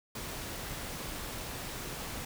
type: noise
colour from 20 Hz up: pink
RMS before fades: -40 dBFS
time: 0.15-2.25 s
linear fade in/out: 5 ms
effects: none